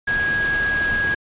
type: tone in noise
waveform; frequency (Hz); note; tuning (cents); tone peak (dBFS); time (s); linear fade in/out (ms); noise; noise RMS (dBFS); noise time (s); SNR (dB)
sine; 1651; G#6; -11; -18; 0.07-1.15; 10; pink; -29; 0.07-1.15; +8
effects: resampled to 8000 Hz